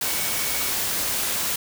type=tone in noise; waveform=sine; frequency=2240 Hz; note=C#7; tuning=18 cents sharp; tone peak=-36 dBFS; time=0.06-0.7 s; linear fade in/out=5 ms; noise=white; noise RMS=-25 dBFS; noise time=0.01-1.56 s; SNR=-14 dB; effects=none